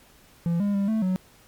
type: tone with pitch steps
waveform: triangle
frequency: 169.7 / 203 / 198.8 / 220.2 / 185.5 Hz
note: F3 / G#3 / G3 / A3 / F#3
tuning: -49 / -39 / +25 / +2 / +5 cents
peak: -19 dBFS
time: 0.46-1.16 s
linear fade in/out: 0 ms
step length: 140 ms
effects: pink hiss -55 dBFS RMS until 1.47 s + MP3 96 kbps